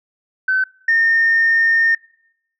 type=tone pair in turn; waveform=sine; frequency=1526 / 1824.2 Hz; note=G6 / A#6; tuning=-47 / -38 cents; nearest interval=minor third; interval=309 cents; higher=second; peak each=-13 / -10 dBFS; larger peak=second; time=0.48-0.64 / 0.88-1.95 s; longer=second; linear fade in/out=5 ms; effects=noise-tail reverb RT60 0.8 s tail -24 dB re dry + tanh soft clip ceiling -7 dBFS